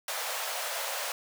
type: high-pass noise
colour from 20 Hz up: pink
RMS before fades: -34 dBFS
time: 0.08-1.12 s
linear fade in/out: 2 ms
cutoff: 530 Hz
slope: 48 dB/octave
effects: none